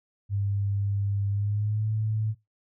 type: tone with pitch glide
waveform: sine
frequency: 100.2 to 108.64 Hz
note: G2 to A2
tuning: +38 to -22 cents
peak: -24 dBFS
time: 0.29-2.35 s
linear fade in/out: 50 ms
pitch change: +140 cents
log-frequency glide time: 1.29-1.89 s
effects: noise-tail reverb RT60 0.2 s tail -21 dB re dry